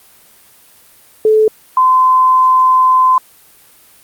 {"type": "tone pair in turn", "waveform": "sine", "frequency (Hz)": [433.7, 1028.5], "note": ["A4", "C6"], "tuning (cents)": [-25, -30], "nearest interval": "octave + minor third", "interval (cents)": 1495, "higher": "second", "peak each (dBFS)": -6, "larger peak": "neither", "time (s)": [[1.25, 1.48], [1.77, 3.18]], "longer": "second", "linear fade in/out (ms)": 2, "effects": ["white hiss -45 dBFS RMS until 4.03 s", "Opus 32 kbps"]}